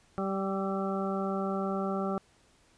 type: harmonic tone with a mistuned harmonic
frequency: 194.3 Hz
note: G3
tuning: 15 cents flat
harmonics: 1 / 2 / 3 / 4 / 6 / 7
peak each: -32 / -35 / -37 / -38 / -40 / -40 dBFS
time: 0.18-2.18 s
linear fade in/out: 0 ms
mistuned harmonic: 7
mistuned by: -31 cents
effects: pink hiss -64 dBFS RMS until 2.77 s + resampled to 22050 Hz